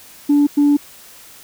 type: tone bursts at uneven times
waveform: sine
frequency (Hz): 289.4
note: D4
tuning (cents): -25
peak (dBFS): -8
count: 2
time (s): 0.29-0.47 / 0.57-0.77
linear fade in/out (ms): 10
effects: tanh soft clip ceiling -7 dBFS + white hiss -42 dBFS RMS until 1.43 s